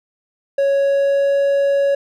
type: tone with pitch glide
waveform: triangle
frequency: 554.4 to 558.6 Hz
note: C#5 to C#5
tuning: 0 to +13 cents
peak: -11 dBFS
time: 0.58-1.95 s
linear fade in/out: 5 ms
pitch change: +13 cents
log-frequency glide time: 0.71-1.38 s
effects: none